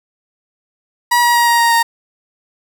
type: tone with pitch steps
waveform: 30% pulse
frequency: 963 / 955.8 / 948.6 / 941.5 / 934.5 / 927.5 Hz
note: B5 / A#5 / A#5 / A#5 / A#5 / A#5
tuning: -44 / +43 / +30 / +17 / +4 / -9 cents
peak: -7 dBFS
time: 1.11-1.83 s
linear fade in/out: 10 ms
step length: 120 ms
effects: none